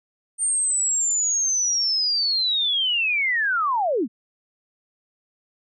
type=linear sweep; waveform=sine; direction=down; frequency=8870 to 189.2 Hz; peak=-19 dBFS; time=0.38-4.08 s; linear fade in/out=50 ms; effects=none